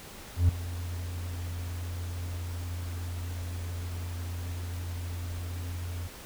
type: tone with ADSR envelope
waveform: triangle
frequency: 87.31 Hz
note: F2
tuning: in tune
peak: -14 dBFS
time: 0.36-6.08 s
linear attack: 130 ms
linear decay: 4 ms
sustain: -17 dB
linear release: 14 ms
effects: tanh soft clip ceiling -10 dBFS + pink hiss -46 dBFS RMS until 6.25 s